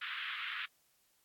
pink band-pass noise, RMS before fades -41 dBFS, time 0.01-0.66 s, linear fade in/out 10 ms, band 1300 to 3400 Hz, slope 48 dB/octave, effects white hiss -73 dBFS RMS until 1.24 s + AAC 64 kbps

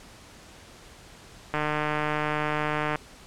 click train, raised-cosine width 0.5 ms, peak -12 dBFS, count 215, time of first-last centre 1.54-2.957 s, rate 151 Hz, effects pink hiss -49 dBFS RMS until 3.26 s + low-pass 9000 Hz 12 dB/octave

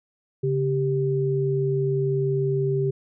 sine tone pair together, 139.4 / 392 Hz, C#3 / G4, +10 / 0 cents, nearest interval octave + tritone, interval 1790 cents, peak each -23 dBFS, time 0.43-2.91 s, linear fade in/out 10 ms, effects none

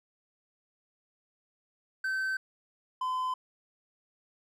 triangle tone pair in turn, 1541 / 1020.7 Hz, G6 / C6, -30 / -43 cents, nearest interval perfect fifth, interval 713 cents, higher first, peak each -27 dBFS, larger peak neither, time 2.04-2.37 / 3.01-3.34 s, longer neither, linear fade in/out 5 ms, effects none

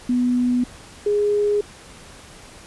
sine tone pair in turn, 246.9 / 413.4 Hz, B3 / G#4, 0 / -8 cents, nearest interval major sixth, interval 892 cents, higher second, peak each -16 dBFS, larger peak neither, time 0.09-0.64 / 1.06-1.61 s, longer neither, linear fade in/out 5 ms, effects pink hiss -43 dBFS RMS until 2.66 s + resampled to 24000 Hz

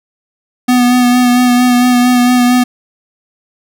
square tone with vibrato, 246.9 Hz, B3, in tune, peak -7 dBFS, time 0.68-2.64 s, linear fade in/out 10 ms, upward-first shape sine, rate 4.4 Hz, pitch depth 21 cents each way, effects none

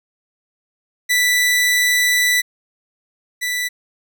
sawtooth tone pair in turn, 1975.5 / 1975.5 Hz, B6 / B6, 0 / 0 cents, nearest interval unison, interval 0 cents, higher neither, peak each -10 / -16 dBFS, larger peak first, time 1.09-2.42 / 3.41-3.69 s, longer first, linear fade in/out 20 ms, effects none

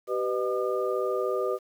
sine tone cluster, 385 / 498.3 / 615 / 1207 Hz, G4 / B4 / D#5 / D6, -31 / +15 / -20 / +47 cents, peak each -29 / -29 / -32 / -34 dBFS, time 0.07-1.59 s, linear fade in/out 50 ms, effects 9-bit

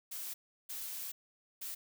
blue noise bursts at uneven times, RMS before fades -42 dBFS, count 3, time 0.11-0.34 / 0.69-1.12 / 1.61-1.75 s, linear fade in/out 10 ms, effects none

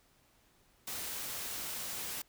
white noise, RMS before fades -40 dBFS, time 0.87-2.22 s, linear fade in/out 5 ms, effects pink hiss -68 dBFS RMS until 2.28 s

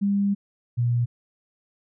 sine tone pair in turn, 200.4 / 120.02 Hz, G3 / B2, +38 / -49 cents, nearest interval major sixth, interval 887 cents, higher first, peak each -19 dBFS, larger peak neither, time 0.01-0.35 / 0.77-1.06 s, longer first, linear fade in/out 20 ms, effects none

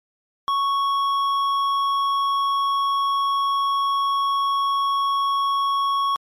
sine tone with hard clipping, 1108.7 Hz, C#6, in tune, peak -20 dBFS, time 0.48-6.16 s, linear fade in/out 0 ms, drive 7 dB, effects MP3 64 kbps

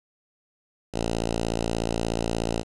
5% pulse tone with notch filter, 56.7 Hz, A#1, 47 cents flat, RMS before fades -27 dBFS, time 0.92-2.64 s, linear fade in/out 50 ms, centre 1700 Hz, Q 1.7, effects resampled to 22050 Hz + 8-bit

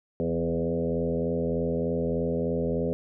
sine tone with frequency modulation, 334.1 Hz, E4, 23 cents sharp, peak -24 dBFS, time 0.2-2.93 s, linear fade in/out 0 ms, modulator 83.3 Hz, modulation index 2.7, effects none

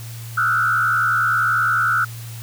sine tone with frequency modulation, 1396.9 Hz, F6, in tune, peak -15 dBFS, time 0.37-2.05 s, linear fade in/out 10 ms, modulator 70.7 Hz, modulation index 1.5, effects added 115 Hz sine -31 dBFS peak until 2.42 s + white hiss -40 dBFS RMS until 2.42 s

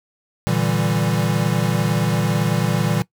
square chord, E half-diminished seventh, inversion second, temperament equal, 116.54 / 146.83 / 164.81 / 196 Hz, Bb2 / D3 / E3 / G3, 0 / 0 / 0 / 0 cents, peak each -23 / -24 / -22 / -25 dBFS, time 0.47-3.02 s, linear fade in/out 0 ms, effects noise-tail reverb RT60 0.1 s tail -20 dB re dry

